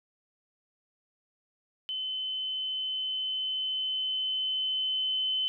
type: tone with level ramp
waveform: sine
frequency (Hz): 3047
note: G7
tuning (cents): -50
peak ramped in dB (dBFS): -31 to -26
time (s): 1.89-5.48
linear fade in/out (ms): 0
effects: none